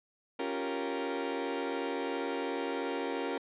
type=chord; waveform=30% pulse; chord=G half-diminished seventh; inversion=second; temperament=equal; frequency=277.2 / 349.2 / 392 / 466.2 Hz; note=Db4 / F4 / G4 / Bb4; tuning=0 / 0 / 0 / 0 cents; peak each=-35 / -37 / -37 / -34 dBFS; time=0.39-3.38 s; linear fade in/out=5 ms; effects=resampled to 8000 Hz